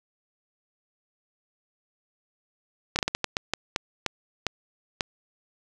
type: slowing click train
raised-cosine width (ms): 0.2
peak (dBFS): -7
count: 12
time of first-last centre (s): 2.96-5.008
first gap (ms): 29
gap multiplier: 1.34
effects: none